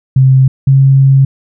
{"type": "tone pair in turn", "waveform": "sine", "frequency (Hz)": [132.1, 135.5], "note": ["C3", "C#3"], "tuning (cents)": [17, -39], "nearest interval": "unison", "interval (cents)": 44, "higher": "second", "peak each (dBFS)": -3, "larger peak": "neither", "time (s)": [[0.16, 0.48], [0.67, 1.25]], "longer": "second", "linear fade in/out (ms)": 5, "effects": []}